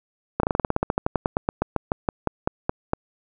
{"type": "slowing click train", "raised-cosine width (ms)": 1, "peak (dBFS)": -6, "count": 25, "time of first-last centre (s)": [0.4, 2.934], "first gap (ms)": 33, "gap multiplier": 1.09, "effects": []}